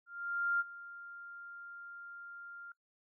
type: tone with ADSR envelope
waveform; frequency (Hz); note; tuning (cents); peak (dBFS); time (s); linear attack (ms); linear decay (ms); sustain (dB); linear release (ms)
sine; 1396; F6; -1; -28; 0.06-2.72; 540; 28; -18; 3
effects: noise-tail reverb RT60 0.1 s tail -22 dB re dry